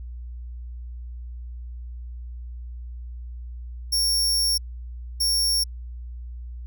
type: tone bursts at uneven times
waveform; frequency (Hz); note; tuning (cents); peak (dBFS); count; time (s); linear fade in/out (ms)
sawtooth; 5500; F8; -27; -17; 2; 3.92-4.58 / 5.2-5.64; 10
effects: added 60 Hz sine -33 dBFS peak until 6.66 s